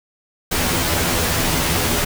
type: noise with comb filter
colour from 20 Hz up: pink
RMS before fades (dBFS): -19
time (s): 0.51-2.05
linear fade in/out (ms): 10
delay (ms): 12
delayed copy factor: +0.7
effects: none